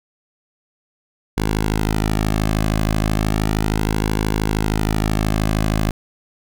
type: tone with flanger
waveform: sawtooth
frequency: 53 Hz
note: G#1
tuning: 36 cents sharp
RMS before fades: -19 dBFS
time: 1.37-5.91 s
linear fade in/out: 5 ms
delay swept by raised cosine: 1.6 to 2.17 ms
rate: 0.35 Hz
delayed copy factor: -0.7
effects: none